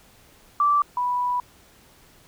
sine tone pair in turn, 1166 / 984.7 Hz, D6 / B5, -13 / -5 cents, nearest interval minor third, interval 292 cents, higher first, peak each -16 / -21 dBFS, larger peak first, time 0.6-0.82 / 0.97-1.4 s, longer second, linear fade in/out 2 ms, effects pink hiss -54 dBFS RMS until 2.27 s

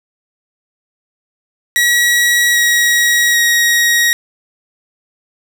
sawtooth tone with pitch steps, 1919 / 1904.6 / 1890.4 Hz, A#6 / A#6 / A#6, +50 / +37 / +24 cents, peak -6 dBFS, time 1.76-4.13 s, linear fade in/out 0 ms, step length 790 ms, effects none

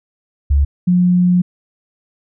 sine tone pair in turn, 70.7 / 178.93 Hz, C#2 / F3, +35 / +42 cents, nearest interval octave + major third, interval 1607 cents, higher second, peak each -9 dBFS, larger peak neither, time 0.5-0.65 / 0.87-1.42 s, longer second, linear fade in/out 10 ms, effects none

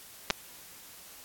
clicks, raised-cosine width 0.2 ms, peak -8 dBFS, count 2, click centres 0.302 / 0.307 s, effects white hiss -50 dBFS RMS until 1.24 s + AAC 64 kbps

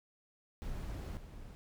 brown noise with level steps, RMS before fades -41 / -49 dBFS, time 0.62-1.55 s, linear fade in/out 0 ms, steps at 1.17 s, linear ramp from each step 2 ms, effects none

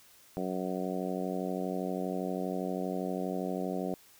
harmonic tone, 92.5 Hz, F#2, in tune, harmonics 2 / 3 / 4 / 5 / 6 / 7 / 8, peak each -36 / -38 / -39 / -40 / -41 / -41 / -42 dBFS, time 0.37-3.94 s, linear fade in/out 0 ms, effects white hiss -59 dBFS RMS until 4.19 s

